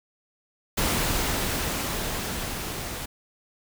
pink noise with level ramp, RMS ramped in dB -24 to -34 dBFS, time 0.77-3.06 s, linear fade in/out 10 ms, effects none

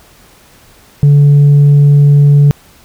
sine tone with tanh clipping, 144 Hz, D3, 34 cents flat, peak -3 dBFS, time 1.03-2.51 s, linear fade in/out 0 ms, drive 1 dB, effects pink hiss -43 dBFS RMS until 2.84 s

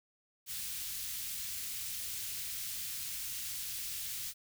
white band-stop noise, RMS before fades -40 dBFS, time 0.46-4.34 s, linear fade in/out 50 ms, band 120 to 2500 Hz, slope 12 dB/octave, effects none

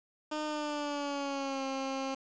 15% pulse tone with pitch glide, 304.7 to 268.3 Hz, D#4 to C4, -36 to +44 cents, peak -27 dBFS, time 0.31-2.15 s, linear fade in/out 10 ms, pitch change -220 cents, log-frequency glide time 0.45-1.64 s, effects resampled to 16000 Hz + 9-bit

